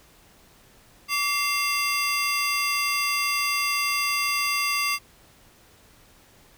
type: tone cluster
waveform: square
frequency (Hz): 1150 / 2103 / 2723 / 4797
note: D6 / C7 / F7 / D8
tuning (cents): -37 / +8 / -44 / +36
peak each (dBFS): -29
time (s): 1.08-4.99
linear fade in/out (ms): 50
effects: pink hiss -55 dBFS RMS until 6.57 s